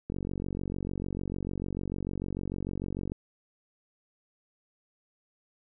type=click train; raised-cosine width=3 ms; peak=-21 dBFS; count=142; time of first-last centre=0.1-3.119 s; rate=46.7 Hz; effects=none